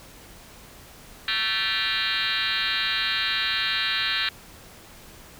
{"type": "tone with frequency modulation", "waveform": "sine", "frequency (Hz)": 2797, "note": "F7", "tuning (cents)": 2, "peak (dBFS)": -22, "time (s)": [1.28, 4.29], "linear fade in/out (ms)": 2, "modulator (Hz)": 209, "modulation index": 6.7, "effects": ["pink hiss -47 dBFS RMS until 5.39 s"]}